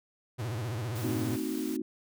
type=tone with vibrato; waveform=45% pulse; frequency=114.1 Hz; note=A#2; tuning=37 cents flat; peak=-32 dBFS; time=0.38-1.37 s; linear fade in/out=20 ms; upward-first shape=sine; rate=15 Hz; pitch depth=200 cents each way
type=noise; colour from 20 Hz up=white; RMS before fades=-45 dBFS; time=0.95-1.77 s; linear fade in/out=10 ms
type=chord; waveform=sine; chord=A diminished seventh; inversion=none; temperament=equal with one note detuned; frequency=224.9 / 261.6 / 311.1 / 370 Hz; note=A3 / C4 / Eb4 / Gb4; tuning=+38 / 0 / 0 / 0 cents; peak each=-38 / -35 / -34 / -38 dBFS; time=1.03-1.82 s; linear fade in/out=5 ms
effects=none